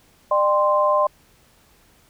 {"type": "tone cluster", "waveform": "sine", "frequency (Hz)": [601, 792, 1043], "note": ["D5", "G5", "C6"], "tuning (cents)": [40, 18, -6], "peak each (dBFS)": [-18, -27, -18], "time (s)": [0.31, 1.07], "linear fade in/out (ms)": 5, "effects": ["pink hiss -56 dBFS RMS until 2.09 s"]}